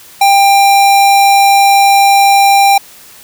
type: tone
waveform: square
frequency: 794 Hz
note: G5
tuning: 22 cents sharp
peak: -5 dBFS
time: 0.21-2.78 s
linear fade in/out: 5 ms
effects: white hiss -37 dBFS RMS until 3.23 s